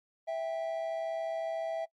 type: tone pair together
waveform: triangle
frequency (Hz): 657 / 791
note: E5 / G5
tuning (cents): -6 / +15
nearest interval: minor third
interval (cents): 321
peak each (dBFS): -30 / -38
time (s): 0.27-1.86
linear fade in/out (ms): 20
effects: noise-tail reverb RT60 0.1 s tail -23 dB re dry + MP3 48 kbps